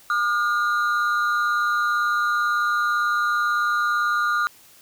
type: ring-modulated tone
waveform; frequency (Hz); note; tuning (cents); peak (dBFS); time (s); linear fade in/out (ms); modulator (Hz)
triangle; 1318.5; E6; 0; -14; 0.1-4.47; 0; 109
effects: white hiss -51 dBFS RMS until 4.81 s